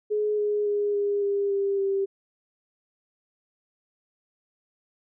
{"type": "tone with pitch steps", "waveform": "sine", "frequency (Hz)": [421.5, 416.4, 411.4, 406.4, 401.5, 396.7, 391.9], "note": ["G#4", "G#4", "G#4", "G#4", "G4", "G4", "G4"], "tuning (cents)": [26, 5, -16, -38, 41, 21, 0], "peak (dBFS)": -22, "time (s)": [0.1, 2.06], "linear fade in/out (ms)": 20, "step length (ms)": 280, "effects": []}